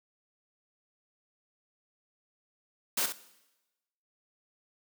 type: noise with echo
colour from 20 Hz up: white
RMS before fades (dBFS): -29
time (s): 2.97-3.06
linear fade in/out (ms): 5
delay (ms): 65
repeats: 1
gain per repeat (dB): -8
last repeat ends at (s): 3.125
effects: noise-tail reverb RT60 1.0 s tail -17 dB re dry + high-pass 200 Hz 12 dB/octave